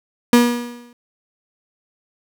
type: tone with exponential decay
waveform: 35% pulse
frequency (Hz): 240.4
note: B3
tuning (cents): -46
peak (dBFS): -5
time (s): 0.33-0.93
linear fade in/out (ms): 2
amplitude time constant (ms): 130
effects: none